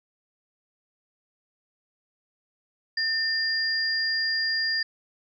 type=tone pair together; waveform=sine; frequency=1800 / 4814 Hz; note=A6 / D8; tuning=+39 / +42 cents; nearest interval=octave + perfect fourth; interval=1703 cents; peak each=-26 dBFS; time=2.97-4.83 s; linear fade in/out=5 ms; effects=none